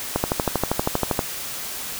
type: click train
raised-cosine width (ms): 1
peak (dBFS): -5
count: 14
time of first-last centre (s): 0.16-1.192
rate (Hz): 12.6
effects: white hiss -31 dBFS RMS until 1.99 s